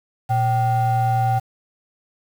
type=ring-modulated tone; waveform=triangle; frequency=327.9 Hz; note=E4; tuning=9 cents flat; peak=-11 dBFS; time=0.29-1.4 s; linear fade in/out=20 ms; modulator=445 Hz; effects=7-bit